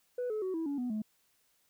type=tone with pitch steps; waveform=sine; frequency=493.9 / 430 / 374.3 / 325.9 / 283.7 / 246.9 / 215 Hz; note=B4 / A4 / F#4 / E4 / C#4 / B3 / A3; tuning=0 / -40 / +20 / -20 / +40 / 0 / -40 cents; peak=-30 dBFS; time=0.18-1.02 s; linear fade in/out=5 ms; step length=120 ms; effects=tanh soft clip ceiling -30 dBFS + white hiss -72 dBFS RMS until 1.69 s